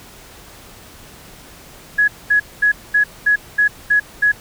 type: tone bursts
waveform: sine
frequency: 1679 Hz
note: G#6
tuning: 18 cents sharp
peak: -10 dBFS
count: 8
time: 1.98-4.32 s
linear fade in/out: 10 ms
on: 100 ms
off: 220 ms
effects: pink hiss -41 dBFS RMS until 4.4 s

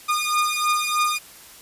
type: beating tone pair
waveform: sawtooth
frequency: 1218 / 1221.2 Hz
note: D#6 / D#6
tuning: -37 / -33 cents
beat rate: 3.2 Hz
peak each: -19 dBFS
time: 0.08-1.19 s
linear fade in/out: 20 ms
effects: white hiss -45 dBFS RMS until 1.61 s + resampled to 32000 Hz

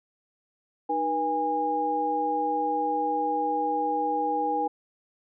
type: tone cluster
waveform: sine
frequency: 307.2 / 481.8 / 818 Hz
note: D#4 / B4 / G#5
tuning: -22 / -43 / -26 cents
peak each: -32 / -31 / -25 dBFS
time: 0.89-4.68 s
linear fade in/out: 10 ms
effects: none

